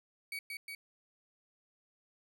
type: tone with echo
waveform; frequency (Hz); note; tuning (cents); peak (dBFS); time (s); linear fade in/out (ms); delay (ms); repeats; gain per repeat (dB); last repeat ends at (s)
35% pulse; 2259; C#7; +32; -36; 0.32-0.39; 2; 180; 2; -2; 0.75
effects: none